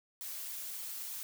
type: noise with flanger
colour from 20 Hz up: blue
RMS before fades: -42 dBFS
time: 0.21-1.23 s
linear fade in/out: 0 ms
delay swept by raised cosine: 0.87 to 5.67 ms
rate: 3.4 Hz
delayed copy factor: +0.55
effects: none